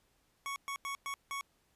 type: tone bursts at uneven times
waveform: 25% pulse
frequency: 1111 Hz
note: C#6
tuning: 4 cents sharp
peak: -33 dBFS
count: 5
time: 0.46-0.56 / 0.68-0.76 / 0.85-0.95 / 1.06-1.14 / 1.31-1.41 s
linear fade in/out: 0 ms
effects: pink hiss -73 dBFS RMS until 1.75 s + resampled to 32000 Hz